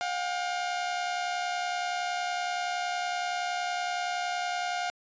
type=tone pair together; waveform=sawtooth; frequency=713.3 / 784 Hz; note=F5 / G5; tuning=+36 / 0 cents; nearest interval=major second; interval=164 cents; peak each=-26 / -33 dBFS; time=0.01-4.9 s; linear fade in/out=0 ms; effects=resampled to 16000 Hz